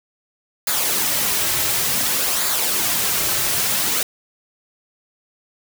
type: noise with flanger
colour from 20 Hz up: white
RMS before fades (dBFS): -20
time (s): 0.67-4.03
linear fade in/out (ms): 2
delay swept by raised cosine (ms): 0.34 to 4.24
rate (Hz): 0.56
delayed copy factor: -0.5
effects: none